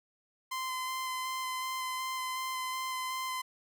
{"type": "tone with vibrato", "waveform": "sawtooth", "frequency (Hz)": 1033, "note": "C6", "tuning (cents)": -22, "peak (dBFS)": -30, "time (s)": [0.51, 3.42], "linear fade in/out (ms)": 10, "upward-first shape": "square", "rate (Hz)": 2.7, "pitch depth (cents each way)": 9, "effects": []}